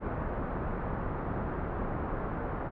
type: low-pass noise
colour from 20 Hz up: pink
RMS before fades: -34 dBFS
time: 0-2.71 s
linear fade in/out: 50 ms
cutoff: 1400 Hz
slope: 24 dB/octave
effects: none